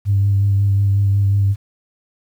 sine tone with vibrato, 99.6 Hz, G2, 28 cents sharp, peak -11 dBFS, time 0.05-1.56 s, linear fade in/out 50 ms, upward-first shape sine, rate 5.5 Hz, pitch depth 21 cents each way, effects tanh soft clip ceiling -7 dBFS + 8-bit

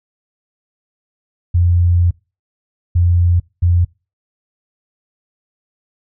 sine tone bursts at uneven times, 87.31 Hz, F2, in tune, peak -9 dBFS, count 3, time 1.54-2.11 / 2.95-3.4 / 3.62-3.85 s, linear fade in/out 10 ms, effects noise-tail reverb RT60 0.3 s tail -25 dB re dry

